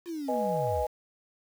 sine linear sweep, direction down, 355 to 48.59 Hz, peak -32 dBFS, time 0.05-0.86 s, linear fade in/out 50 ms
sine chord, G# minor, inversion first, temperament equal, 493.9 / 622.3 / 830.6 Hz, B4 / D#5 / G#5, 0 / 0 / 0 cents, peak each -31 / -30 / -31 dBFS, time 0.28-0.87 s, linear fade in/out 10 ms
effects tanh soft clip ceiling -15 dBFS + 8-bit

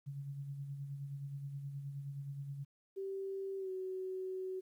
sine tone with tremolo, 140 Hz, C#3, 18 cents sharp, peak -39 dBFS, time 0.06-2.65 s, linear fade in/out 20 ms, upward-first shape sine, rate 9.5 Hz, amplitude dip 45%
sine tone with pitch glide, 388.2 to 374.8 Hz, G4 to F#4, -17 to +22 cents, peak -38 dBFS, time 2.96-4.61 s, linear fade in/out 20 ms, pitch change -61 cents, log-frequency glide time 3.58-3.7 s
effects 12-bit

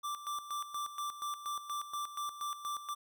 square tone with tremolo, 1174.7 Hz, D6, in tune, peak -36 dBFS, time 0.03-2.95 s, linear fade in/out 20 ms, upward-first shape square, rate 4.2 Hz, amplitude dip 70%, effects none

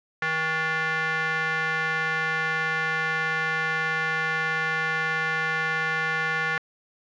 square tone with band-pass filter, 159.2 Hz, D#3, 40 cents sharp, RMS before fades -26 dBFS, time 0.22-6.58 s, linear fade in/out 2 ms, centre 1700 Hz, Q 3.5, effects resampled to 16000 Hz

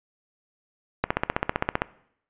click train, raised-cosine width 0.5 ms, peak -6 dBFS, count 13, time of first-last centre 1.04-1.819 s, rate 15.4 Hz, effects noise-tail reverb RT60 0.7 s tail -20 dB re dry + resampled to 8000 Hz

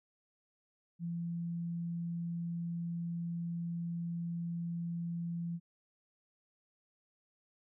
sine tone, 170 Hz, F3, 46 cents flat, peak -35 dBFS, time 0.99-5.6 s, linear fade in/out 50 ms, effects none

